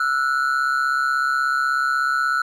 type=ring-modulated tone; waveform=triangle; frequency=1396.9 Hz; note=F6; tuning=in tune; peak=-13 dBFS; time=0-2.42 s; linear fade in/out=5 ms; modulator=68.2 Hz; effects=none